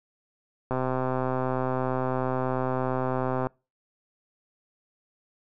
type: click train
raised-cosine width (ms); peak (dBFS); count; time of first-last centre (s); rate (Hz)
1; -14; 357; 0.71-3.47; 129
effects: noise-tail reverb RT60 0.3 s tail -26 dB re dry